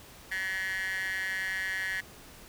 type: tone with high-pass filter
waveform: 15% pulse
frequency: 189.9 Hz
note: F#3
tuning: 45 cents sharp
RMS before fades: -33 dBFS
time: 0.31-2.01 s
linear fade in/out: 10 ms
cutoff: 1800 Hz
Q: 8.7
effects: pink hiss -51 dBFS RMS until 2.48 s